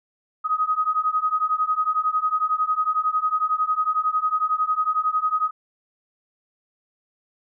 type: beating tone pair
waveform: sine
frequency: 1251 / 1262 Hz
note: D#6 / D#6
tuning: +9 / +24 cents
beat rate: 11 Hz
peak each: -23 / -22 dBFS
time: 0.44-5.51 s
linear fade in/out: 20 ms
effects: none